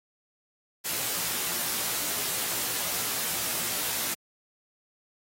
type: noise with comb filter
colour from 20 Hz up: white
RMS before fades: -30 dBFS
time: 0.84-4.15 s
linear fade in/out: 20 ms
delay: 17 ms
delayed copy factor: +0.65
effects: high-pass 100 Hz 12 dB/octave + AAC 48 kbps